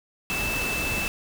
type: tone in noise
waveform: sine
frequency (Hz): 2637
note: E7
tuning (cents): 0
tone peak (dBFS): -27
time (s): 0.3-1.08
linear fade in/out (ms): 0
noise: pink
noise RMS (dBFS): -30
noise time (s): 0.3-1.08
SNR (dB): 0
effects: none